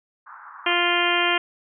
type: band-pass noise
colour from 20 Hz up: pink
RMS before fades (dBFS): -42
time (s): 0.26-0.74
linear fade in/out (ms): 10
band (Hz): 950 to 1500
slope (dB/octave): 48
type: harmonic tone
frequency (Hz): 349.2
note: F4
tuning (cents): 0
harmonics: 1 / 2 / 3 / 4 / 5 / 6 / 7 / 8 / 9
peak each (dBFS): -27 / -27 / -27 / -27 / -27 / -27 / -27 / -27 / -27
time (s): 0.66-1.38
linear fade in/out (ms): 5
effects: none